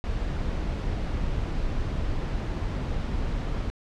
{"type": "noise", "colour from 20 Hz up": "brown", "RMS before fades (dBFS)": -28, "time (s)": [0.04, 3.7], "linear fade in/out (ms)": 0, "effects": ["low-pass 5000 Hz 12 dB/octave"]}